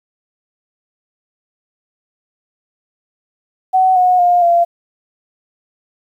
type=tone with pitch steps; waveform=sine; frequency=750 / 728.6 / 707.9 / 687.8 Hz; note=F#5 / F#5 / F5 / F5; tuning=+23 / -27 / +23 / -27 cents; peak=-8 dBFS; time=3.73-4.65 s; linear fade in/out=20 ms; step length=230 ms; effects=8-bit